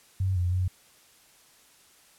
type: tone with pitch steps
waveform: sine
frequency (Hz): 94.7 / 88.8 / 91.8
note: F#2 / F2 / F#2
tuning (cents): +41 / +29 / -13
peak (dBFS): -23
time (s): 0.2-0.68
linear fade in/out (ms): 5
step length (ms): 160
effects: white hiss -58 dBFS RMS until 2.18 s + low-pass 12000 Hz 12 dB/octave